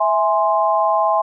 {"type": "chord", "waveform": "sine", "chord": "E augmented", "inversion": "none", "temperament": "equal with one note detuned", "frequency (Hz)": [655.5, 830.6, 1046.5], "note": ["E5", "G#5", "B#5"], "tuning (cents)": [-10, 0, 0], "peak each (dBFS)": -18, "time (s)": [0, 1.22], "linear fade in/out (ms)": 10, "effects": []}